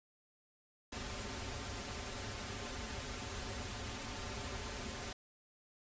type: noise with comb filter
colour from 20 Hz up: pink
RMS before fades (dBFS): -43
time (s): 0.92-5.13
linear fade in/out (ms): 5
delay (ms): 6.2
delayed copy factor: -0.8
effects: resampled to 16000 Hz